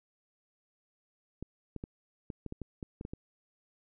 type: clicks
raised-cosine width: 3 ms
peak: -26 dBFS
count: 11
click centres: 1.426 / 1.763 / 1.839 / 2.302 / 2.463 / 2.524 / 2.617 / 2.828 / 3.011 / 3.051 / 3.135 s
effects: none